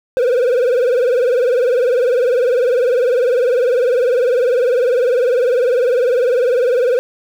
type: tone with vibrato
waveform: triangle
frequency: 493.9 Hz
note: B4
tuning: in tune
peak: -9 dBFS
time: 0.17-6.99 s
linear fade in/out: 0 ms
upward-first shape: sine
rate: 20 Hz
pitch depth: 110 cents each way
effects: 7-bit